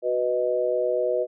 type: chord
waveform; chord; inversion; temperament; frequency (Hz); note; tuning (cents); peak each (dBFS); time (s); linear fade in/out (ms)
sine; B major; second; equal; 370 / 493.9 / 622.3; F#4 / B4 / D#5; 0 / 0 / 0; -28 / -24 / -25; 0.02-1.27; 50
effects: none

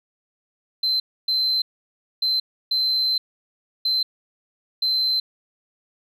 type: tone bursts at uneven times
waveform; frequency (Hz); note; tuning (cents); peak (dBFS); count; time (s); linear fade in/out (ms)
sine; 4084; C8; -43; -17; 6; 0.83-1 / 1.28-1.62 / 2.22-2.4 / 2.71-3.18 / 3.85-4.03 / 4.82-5.2; 5
effects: tanh soft clip ceiling -15 dBFS

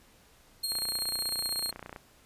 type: tone with tremolo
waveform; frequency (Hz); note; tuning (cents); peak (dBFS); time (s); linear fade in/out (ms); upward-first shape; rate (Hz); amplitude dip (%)
sawtooth; 4241; C8; +23; -25; 0.63-1.71; 10; triangle; 16; 50
type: click train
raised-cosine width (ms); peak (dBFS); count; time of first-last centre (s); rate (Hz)
0.5; -26; 38; 0.72-1.962; 29.8
effects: pink hiss -60 dBFS RMS until 2.25 s + resampled to 32000 Hz

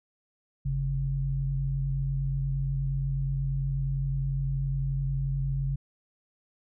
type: tone pair together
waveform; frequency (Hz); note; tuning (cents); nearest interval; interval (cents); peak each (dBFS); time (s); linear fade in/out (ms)
sine; 48.44 / 137; G1 / C#3; -20 / -20; octave + tritone; 1800; -31 / -27; 0.65-5.76; 10
effects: none

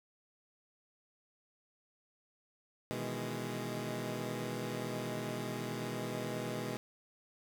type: chord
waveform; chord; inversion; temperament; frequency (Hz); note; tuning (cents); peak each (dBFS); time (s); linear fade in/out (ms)
15% pulse; E major seventh; second; equal; 123.47 / 155.56 / 164.81 / 207.7; B2 / D#3 / E3 / G#3; 0 / 0 / 0 / 0; -34 / -39 / -40 / -35; 2.91-6.77; 0
effects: none

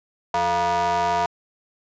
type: ring-modulated tone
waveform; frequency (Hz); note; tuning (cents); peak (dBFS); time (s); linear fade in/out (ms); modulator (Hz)
square; 130; C3; -11; -17; 0.34-1.26; 2; 826
effects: resampled to 16000 Hz

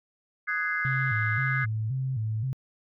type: chord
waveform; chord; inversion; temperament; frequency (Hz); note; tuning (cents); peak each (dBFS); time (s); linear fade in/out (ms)
sine; Ab dominant seventh; second; just; 1245.9 / 1495.1 / 1661.2 / 2077; Eb6 / Gb6 / Ab6 / C7; +2 / +18 / 0 / -13; -34 / -32 / -29 / -31; 0.47-1.66; 20
type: tone with vibrato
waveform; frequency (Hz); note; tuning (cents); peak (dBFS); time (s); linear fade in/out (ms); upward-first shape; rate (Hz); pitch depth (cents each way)
sine; 120; B2; -49; -26; 0.85-2.53; 0; square; 1.9; 160
effects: tanh soft clip ceiling -14 dBFS

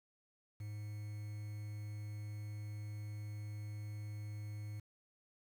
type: tone with quantisation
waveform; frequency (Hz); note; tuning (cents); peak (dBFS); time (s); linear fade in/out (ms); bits
triangle; 104.9; G#2; +18; -40; 0.6-4.8; 5; 10
effects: none

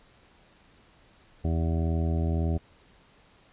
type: harmonic tone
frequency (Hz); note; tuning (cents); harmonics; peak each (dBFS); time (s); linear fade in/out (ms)
81.8; E2; -13; 1 / 2 / 3 / 4 / 5 / 7 / 8 / 9; -25 / -31 / -35 / -37 / -39 / -42 / -43 / -44; 1.44-2.58; 10
effects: pink hiss -59 dBFS RMS until 3.52 s + resampled to 8000 Hz

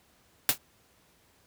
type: noise with exponential decay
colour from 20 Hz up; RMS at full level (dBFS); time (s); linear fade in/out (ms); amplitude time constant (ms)
white; -18; 0.49-0.58; 1; 19
effects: pink hiss -64 dBFS RMS until 1.46 s + high-pass 60 Hz 12 dB/octave

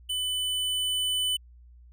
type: tone with level ramp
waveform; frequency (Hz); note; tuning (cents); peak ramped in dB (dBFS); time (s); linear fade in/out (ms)
square; 3000; F#7; +23; -28 to -25; 0.09-1.37; 10
effects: added 60 Hz sine -49 dBFS peak until 1.92 s

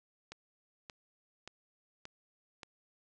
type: click train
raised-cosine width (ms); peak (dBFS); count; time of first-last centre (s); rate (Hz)
0.2; -28; 5; 0.32-2.632; 1.73
effects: resampled to 22050 Hz

